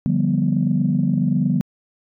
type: chord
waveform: sine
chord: G dominant seventh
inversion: second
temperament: equal with one note detuned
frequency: 146.83 / 174.61 / 196 / 243.3 Hz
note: D3 / F3 / G3 / B3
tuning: 0 / 0 / 0 / -26 cents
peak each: -21 dBFS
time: 0.06-1.61 s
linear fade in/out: 0 ms
effects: tanh soft clip ceiling -7 dBFS